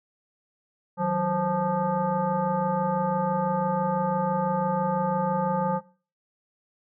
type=tone with frequency modulation; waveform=sine; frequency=529 Hz; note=C5; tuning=19 cents sharp; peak=-22 dBFS; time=0.97-5.81 s; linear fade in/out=50 ms; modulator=344 Hz; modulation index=1.6; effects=noise-tail reverb RT60 0.4 s tail -20 dB re dry